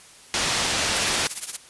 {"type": "low-pass noise", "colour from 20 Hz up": "white", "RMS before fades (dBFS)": -24, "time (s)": [0.34, 1.27], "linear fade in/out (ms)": 0, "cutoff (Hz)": 5800, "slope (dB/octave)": 12}
{"type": "noise with tremolo", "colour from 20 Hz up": "blue", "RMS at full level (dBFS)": -25, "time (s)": [0.95, 1.57], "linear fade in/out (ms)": 10, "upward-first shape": "triangle", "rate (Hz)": 17, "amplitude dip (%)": 90}
{"effects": ["white hiss -48 dBFS RMS until 1.69 s", "resampled to 24000 Hz"]}